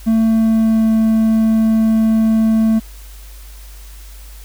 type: tone with pitch glide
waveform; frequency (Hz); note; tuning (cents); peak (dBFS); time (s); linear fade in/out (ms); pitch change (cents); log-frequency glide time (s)
triangle; 223.4 to 221.6; A3 to A3; +27 to +13; -8; 0.06-2.8; 20; -14; 0.29-0.92
effects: added 50 Hz sine -33 dBFS peak until 4.44 s + white hiss -43 dBFS RMS until 4.44 s